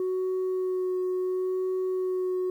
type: tone with vibrato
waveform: sine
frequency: 370 Hz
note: F#4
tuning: in tune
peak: -23 dBFS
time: 0-2.5 s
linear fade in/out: 2 ms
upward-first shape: sine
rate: 0.72 Hz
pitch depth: 12 cents each way
effects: tanh soft clip ceiling -24 dBFS + 10-bit